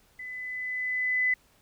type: tone with level ramp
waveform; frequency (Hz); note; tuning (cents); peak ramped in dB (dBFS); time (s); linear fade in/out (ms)
sine; 2007; B6; +27; -37 to -21; 0.19-1.34; 5
effects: pink hiss -63 dBFS RMS until 1.61 s